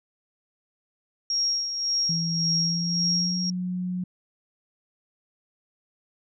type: tone with tremolo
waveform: sine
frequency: 5588 Hz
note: F8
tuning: in tune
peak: -21 dBFS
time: 1.3-3.5 s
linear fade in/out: 2 ms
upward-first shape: sine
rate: 1.8 Hz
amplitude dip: 55%
type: tone with pitch glide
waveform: sine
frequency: 166.3 to 181.35 Hz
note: E3 to F#3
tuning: +16 to -34 cents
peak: -26 dBFS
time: 2.09-4.04 s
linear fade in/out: 5 ms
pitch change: +150 cents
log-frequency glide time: 2.54-3.42 s
effects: none